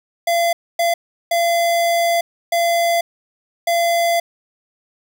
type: tone bursts at uneven times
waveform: square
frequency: 682 Hz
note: F5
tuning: 41 cents flat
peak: -15 dBFS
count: 5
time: 0.27-0.53 / 0.79-0.94 / 1.31-2.21 / 2.52-3.01 / 3.67-4.2 s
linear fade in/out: 5 ms
effects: none